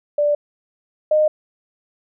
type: tone pair in turn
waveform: sine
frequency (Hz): 587.3 / 613.6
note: D5 / D#5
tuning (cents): 0 / -24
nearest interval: minor second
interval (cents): 76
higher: second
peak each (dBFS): -14 / -12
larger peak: second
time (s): 0.18-0.35 / 1.11-1.28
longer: neither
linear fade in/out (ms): 5
effects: none